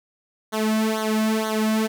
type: tone with flanger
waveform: sawtooth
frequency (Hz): 218.2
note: A3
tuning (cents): -14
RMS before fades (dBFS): -22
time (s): 0.52-1.88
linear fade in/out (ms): 20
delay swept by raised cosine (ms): 0.39 to 2.19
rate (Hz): 2.1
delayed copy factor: -0.95
effects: none